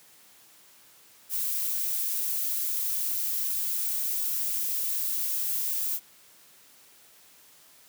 violet noise, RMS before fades -29 dBFS, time 1.29-6 s, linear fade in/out 50 ms, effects white hiss -56 dBFS RMS until 7.88 s + high-pass 100 Hz 12 dB/octave

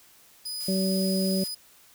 sawtooth tone, 4978 Hz, D#8, in tune, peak -29 dBFS, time 0.45-1.55 s, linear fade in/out 10 ms
blue noise, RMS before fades -41 dBFS, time 0.6-1.48 s, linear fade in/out 5 ms
harmonic tone, 190.1 Hz, F#3, 47 cents sharp, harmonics 1 / 2 / 3, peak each -24 / -32 / -32 dBFS, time 0.68-1.44 s, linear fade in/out 5 ms
effects white hiss -56 dBFS RMS until 1.94 s

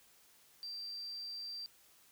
triangle tone, 4699 Hz, D8, in tune, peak -38 dBFS, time 0.63-1.66 s, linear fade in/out 0 ms, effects tanh soft clip ceiling -40 dBFS + white hiss -65 dBFS RMS until 2.11 s

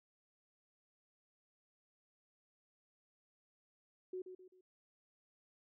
sine tone with echo, 369.3 Hz, F#4, 3 cents flat, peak -40 dBFS, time 4.13-4.22 s, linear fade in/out 5 ms, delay 130 ms, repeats 3, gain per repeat -8 dB, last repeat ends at 4.61 s, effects none

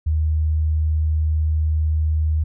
sine tone, 77.8 Hz, D#2, in tune, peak -16 dBFS, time 0.06-2.44 s, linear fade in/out 10 ms, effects none

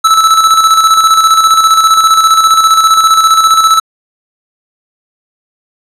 square tone with tremolo, 1312 Hz, E6, 9 cents flat, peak -3 dBFS, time 0.04-3.8 s, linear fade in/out 10 ms, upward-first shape square, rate 15 Hz, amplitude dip 45%, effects low-pass 11000 Hz 12 dB/octave

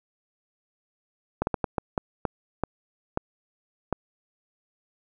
slowing click train, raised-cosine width 1 ms, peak -10 dBFS, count 10, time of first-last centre 1.42-3.927 s, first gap 51 ms, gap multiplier 1.4, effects none

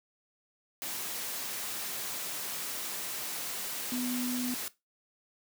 sine tone in noise, 248.3 Hz, B3, 9 cents sharp, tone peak -31 dBFS, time 3.92-4.54 s, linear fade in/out 0 ms, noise white, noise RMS -37 dBFS, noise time 0.82-4.68 s, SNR +3 dB, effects noise-tail reverb RT60 0.2 s tail -17 dB re dry + high-pass 150 Hz 12 dB/octave

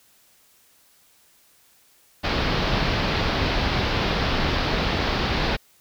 pink low-pass noise, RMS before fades -23 dBFS, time 2.23-5.57 s, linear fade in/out 20 ms, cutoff 4900 Hz, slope 48 dB/octave, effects white hiss -58 dBFS RMS until 5.8 s

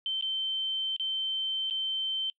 sine tone with dropouts, 3100 Hz, G7, 20 cents flat, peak -28 dBFS, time 0.06-2.3 s, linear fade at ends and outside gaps 1 ms, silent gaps 0.211-0.224 / 0.964-0.997 / 1.7-1.708 s, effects noise-tail reverb RT60 0.1 s tail -25 dB re dry

